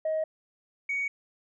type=tone pair in turn; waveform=sine; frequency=630 / 2241 Hz; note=D#5 / C#7; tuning=+21 / +18 cents; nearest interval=octave + minor seventh; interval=2197 cents; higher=second; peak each=-24 / -26 dBFS; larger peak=first; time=0.05-0.24 / 0.89-1.08 s; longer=neither; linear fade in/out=5 ms; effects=tanh soft clip ceiling -23 dBFS